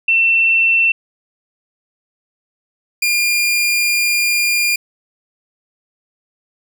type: tone pair in turn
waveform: sine / sawtooth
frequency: 2691 / 2408 Hz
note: E7 / D7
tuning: +35 / +43 cents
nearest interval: major second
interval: 192 cents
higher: first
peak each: -10 dBFS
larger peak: neither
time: 0.08-0.92 / 3.02-4.76 s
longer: second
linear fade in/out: 5 ms
effects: none